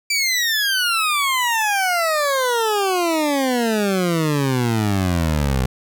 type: exponential sweep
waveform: 20% pulse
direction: down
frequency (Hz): 2349 to 62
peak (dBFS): -12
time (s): 0.1-5.66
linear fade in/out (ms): 5
effects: none